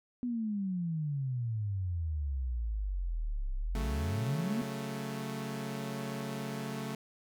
sine exponential two-way sweep, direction down then up, 250.1 to 32.08 to 250.1 Hz, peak -31 dBFS, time 0.23-4.62 s, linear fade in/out 0 ms, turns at 3.55 s
sawtooth chord, F# minor, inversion second, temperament equal, 138.59 / 185 / 220 Hz, C#3 / F#3 / A3, 0 / 0 / 0 cents, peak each -36 / -40 / -35 dBFS, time 3.75-6.95 s, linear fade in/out 2 ms
effects none

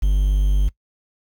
triangle tone with quantisation, 49.1 Hz, G1, 4 cents sharp, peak -12 dBFS, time 0.02-0.69 s, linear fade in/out 10 ms, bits 7, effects noise-tail reverb RT60 0.1 s tail -20 dB re dry

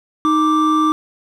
triangle tone pair together, 311.1 / 1175.6 Hz, D#4 / D6, 0 / +1 cents, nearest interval octave + major seventh, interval 2301 cents, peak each -13 dBFS, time 0.25-0.92 s, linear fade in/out 0 ms, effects none

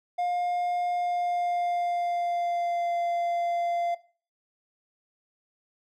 triangle tone with pitch glide, 709 to 691.2 Hz, F5 to F5, +26 to -18 cents, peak -23 dBFS, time 0.18-3.95 s, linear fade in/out 10 ms, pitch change -44 cents, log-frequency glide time 0.91-2.96 s, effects noise-tail reverb RT60 0.4 s tail -18 dB re dry

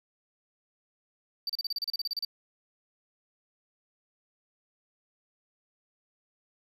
triangle tone bursts, 4632 Hz, D8, 25 cents flat, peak -28 dBFS, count 14, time 1.47-2.249 s, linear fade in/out 2 ms, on 25 ms, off 33 ms, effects none

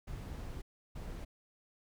brown noise bursts at uneven times, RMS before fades -43 dBFS, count 2, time 0.07-0.62 / 0.95-1.25 s, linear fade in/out 10 ms, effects none

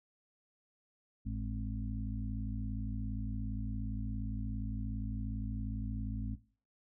harmonic tone with a mistuned harmonic, 52.5 Hz, G#1, 19 cents sharp, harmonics 1 / 2 / 4 / 5, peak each -37 / -40 / -42 / -45 dBFS, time 1.25-6.36 s, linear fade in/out 20 ms, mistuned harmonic 2, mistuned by +77 cents, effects noise-tail reverb RT60 0.4 s tail -18 dB re dry

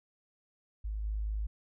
sine tone with level steps, 52.6 Hz, G#1, 23 cents sharp, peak -33 / -31 dBFS, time 0.84-1.47 s, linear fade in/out 10 ms, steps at 1.04 s, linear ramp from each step 2 ms, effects none

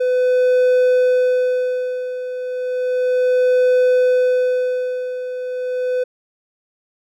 triangle tone with tremolo, 503 Hz, B4, 32 cents sharp, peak -9 dBFS, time 0-6.04 s, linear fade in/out 10 ms, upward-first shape sine, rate 0.33 Hz, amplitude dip 75%, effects none

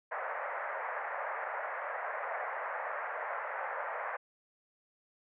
pink band-pass noise, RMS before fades -38 dBFS, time 0.11-4.17 s, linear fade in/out 10 ms, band 540 to 2000 Hz, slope 48 dB/octave, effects none

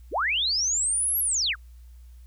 sine linear two-way sweep, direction up then down, 210 to 11720 to 1073 Hz, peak -22 dBFS, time 0.11-1.56 s, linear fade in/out 50 ms, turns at 1.19 s, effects added 60 Hz sine -44 dBFS peak until 2.26 s + white hiss -66 dBFS RMS until 2.26 s

